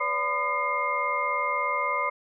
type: tone cluster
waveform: sine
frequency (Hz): 499.4 / 576 / 1006 / 1218 / 2123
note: B4 / D5 / B5 / D#6 / C7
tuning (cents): +19 / -34 / +32 / -37 / +25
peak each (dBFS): -38 / -33 / -29 / -29 / -29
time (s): 0-2.1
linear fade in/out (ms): 10
effects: none